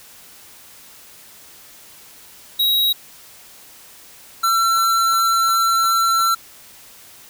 square tone pair in turn, 3830 / 1348.6 Hz, A#7 / E6, +46 / +39 cents, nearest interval octave + tritone, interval 1807 cents, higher first, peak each -15 dBFS, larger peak neither, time 2.59-2.93 / 4.43-6.35 s, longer second, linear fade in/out 10 ms, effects white hiss -44 dBFS RMS until 7.29 s

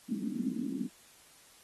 white band-pass noise, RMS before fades -35 dBFS, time 0.08-0.88 s, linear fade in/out 20 ms, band 200 to 280 Hz, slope 48 dB/octave, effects white hiss -59 dBFS RMS until 1.63 s + AAC 32 kbps

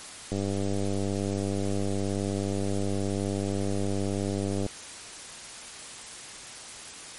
click train, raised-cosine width 2 ms, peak -17 dBFS, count 431, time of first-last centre 0.32-4.663 s, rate 99 Hz, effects white hiss -42 dBFS RMS until 7.18 s + MP3 48 kbps

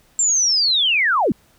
sine linear sweep, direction down, 7440 to 157.4 Hz, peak -14 dBFS, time 0.19-1.32 s, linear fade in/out 2 ms, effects pink hiss -56 dBFS RMS until 1.58 s

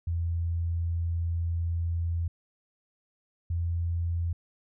sine tone pair in turn, 84.4 / 85.04 Hz, E2 / F2, +41 / -46 cents, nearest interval unison, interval 13 cents, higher second, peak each -26 dBFS, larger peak neither, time 0.07-2.28 / 3.5-4.33 s, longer first, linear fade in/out 5 ms, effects none

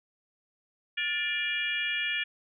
harmonic tone with a mistuned harmonic, 475.9 Hz, A#4, 36 cents sharp, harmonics 3 / 4 / 5 / 6 / 7, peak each -43 / -32 / -32 / -34 / -37 dBFS, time 0.97-2.24 s, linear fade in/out 10 ms, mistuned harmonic 4, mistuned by -140 cents, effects none

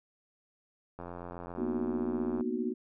click train, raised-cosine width 1 ms, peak -28 dBFS, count 125, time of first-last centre 0.99-2.409 s, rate 87.4 Hz
sine chord, B major seventh, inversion third, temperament just, 231.5 / 246.9 / 308.7 / 370.4 Hz, A#3 / B3 / D#4 / F#4, -12 / 0 / -14 / +2 cents, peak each -36 / -34 / -38 / -35 dBFS, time 1.57-2.74 s, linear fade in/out 20 ms
effects none

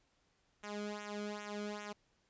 sawtooth tone with flanger, 207.7 Hz, G#3, in tune, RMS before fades -43 dBFS, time 0.63-1.93 s, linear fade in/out 10 ms, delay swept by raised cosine 0.21 to 1.11 ms, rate 2.5 Hz, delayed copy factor -0.85, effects pink hiss -75 dBFS RMS until 2.29 s + resampled to 16000 Hz

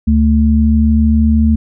sine tone pair together, 74 / 221.7 Hz, D2 / A3, +14 / +13 cents, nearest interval octave + perfect fifth, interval 1899 cents, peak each -10 dBFS, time 0.07-1.56 s, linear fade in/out 10 ms, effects none

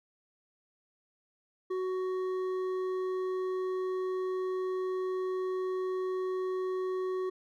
sine tone with hard clipping, 372 Hz, F#4, 9 cents sharp, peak -32 dBFS, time 1.7-7.3 s, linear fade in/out 10 ms, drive 7 dB, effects none

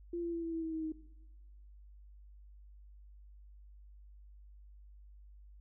sine tone with pitch steps, 344.1 / 339.8 / 335.5 / 331.2 / 327 / 322.9 / 318.8 / 314.8 Hz, F4 / F4 / E4 / E4 / E4 / E4 / D#4 / D#4, -26 / -47 / +31 / +8 / -14 / -36 / +42 / +20 cents, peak -35 dBFS, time 0.13-0.922 s, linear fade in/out 5 ms, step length 99 ms, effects noise-tail reverb RT60 1.0 s tail -17 dB re dry + added 50 Hz sine -53 dBFS peak until 5.6 s

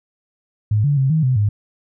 sine tone with pitch steps, 106.1 / 144.2 / 134 / 158.3 / 128.6 / 103.7 Hz, G#2 / D3 / C3 / D#3 / C3 / G#2, +38 / -31 / +42 / +30 / -30 / -2 cents, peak -13 dBFS, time 0.71-1.49 s, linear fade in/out 5 ms, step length 130 ms, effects none

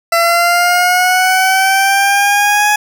20% pulse linear sweep, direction up, 671 to 840 Hz, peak -4 dBFS, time 0.12-2.76 s, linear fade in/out 5 ms, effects none

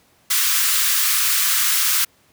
white high-pass noise, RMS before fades -18 dBFS, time 0.3-2.05 s, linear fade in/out 10 ms, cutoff 1100 Hz, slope 48 dB/octave, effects pink hiss -57 dBFS RMS until 2.32 s + high-pass 80 Hz 12 dB/octave

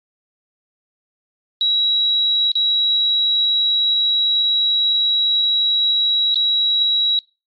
sine tone with dropouts, 3877 Hz, B7, 33 cents flat, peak -14 dBFS, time 1.61-7.19 s, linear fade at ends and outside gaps 1 ms, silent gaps 2.518-2.554 / 6.344-6.357 s, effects noise-tail reverb RT60 0.3 s tail -24 dB re dry + AAC 48 kbps

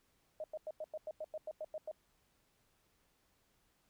sine tone bursts, 621 Hz, D#5, 3 cents flat, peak -39 dBFS, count 12, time 0.4-1.914 s, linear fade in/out 2 ms, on 40 ms, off 94 ms, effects pink hiss -75 dBFS RMS until 3.89 s

